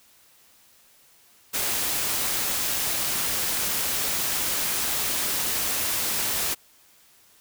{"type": "noise", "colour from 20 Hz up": "white", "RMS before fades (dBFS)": -26, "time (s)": [1.53, 6.55], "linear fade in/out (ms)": 20, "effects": ["white hiss -57 dBFS RMS until 7.4 s"]}